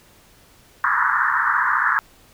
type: band-pass noise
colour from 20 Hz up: white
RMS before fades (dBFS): -19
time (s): 0.84-1.99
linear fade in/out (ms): 0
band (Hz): 920 to 1800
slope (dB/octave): 96
effects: pink hiss -52 dBFS RMS until 2.33 s